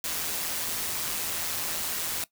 white noise with amplitude modulation, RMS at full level -29 dBFS, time 0.04-2.24 s, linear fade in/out 2 ms, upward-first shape sine, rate 164 Hz, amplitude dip 45%, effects noise-tail reverb RT60 0.1 s tail -19 dB re dry

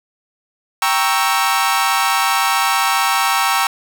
sawtooth chord, G diminished seventh, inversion none, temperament equal, 784 / 932.3 / 1108.7 / 1318.5 Hz, G5 / Bb5 / Db6 / Fb6, 0 / 0 / 0 / 0 cents, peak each -16 dBFS, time 0.82-3.67 s, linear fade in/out 2 ms, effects none

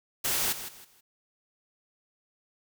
white noise with echo, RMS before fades -28 dBFS, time 0.24-0.53 s, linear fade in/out 10 ms, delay 160 ms, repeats 3, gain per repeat -11 dB, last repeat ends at 1.01 s, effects none

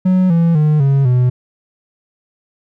triangle tone with pitch steps, 185 / 167.7 / 152.01 / 137.8 / 124.91 Hz, F#3 / E3 / D#3 / C#3 / B2, 0 / +30 / -40 / -10 / +20 cents, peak -7 dBFS, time 0.05-1.3 s, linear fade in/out 10 ms, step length 250 ms, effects none

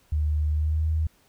sine tone with pitch glide, 75.7 to 78.96 Hz, D#2 to D#2, -47 to +26 cents, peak -21 dBFS, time 0.12-1.07 s, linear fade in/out 5 ms, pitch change +73 cents, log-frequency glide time 0.5-0.88 s, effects pink hiss -62 dBFS RMS until 1.28 s

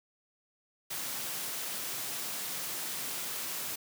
white high-pass noise, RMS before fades -37 dBFS, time 0.9-3.76 s, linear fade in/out 10 ms, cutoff 110 Hz, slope 96 dB/octave, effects none

